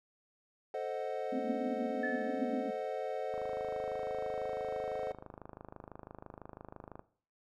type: chord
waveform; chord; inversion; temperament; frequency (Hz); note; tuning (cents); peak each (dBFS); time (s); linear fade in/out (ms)
triangle; A diminished seventh; none; equal; 440 / 523.3 / 622.3 / 740; A4 / C5 / Eb5 / Gb5; 0 / 0 / 0 / 0; -38 / -38 / -39 / -39; 0.74-5.12; 2
type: band-pass noise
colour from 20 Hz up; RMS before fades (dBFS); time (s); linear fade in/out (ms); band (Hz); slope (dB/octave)
white; -38; 1.32-2.71; 10; 220 to 280; 96
type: tone with exponential decay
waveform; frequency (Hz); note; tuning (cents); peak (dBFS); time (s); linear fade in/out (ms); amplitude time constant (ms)
sine; 1737; A6; -23; -33; 2.03-2.63; 5; 130
type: click train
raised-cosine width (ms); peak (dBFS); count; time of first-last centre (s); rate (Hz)
1; -32; 96; 3.34-6.994; 26
effects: noise-tail reverb RT60 0.5 s tail -17 dB re dry